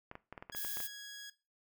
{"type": "clicks", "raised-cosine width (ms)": 0.5, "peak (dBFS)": -30, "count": 10, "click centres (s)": [0.114, 0.154, 0.326, 0.378, 0.425, 0.498, 0.549, 0.648, 0.771, 0.803]}
{"type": "tone", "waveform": "15% pulse", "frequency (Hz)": 1661.2, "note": "G#6", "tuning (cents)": 0, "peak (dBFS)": -39, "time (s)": [0.52, 1.3], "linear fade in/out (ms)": 5}
{"type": "noise", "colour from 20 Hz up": "violet", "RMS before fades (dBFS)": -40, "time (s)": [0.55, 0.88], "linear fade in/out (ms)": 20}
{"effects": ["noise-tail reverb RT60 0.3 s tail -18 dB re dry"]}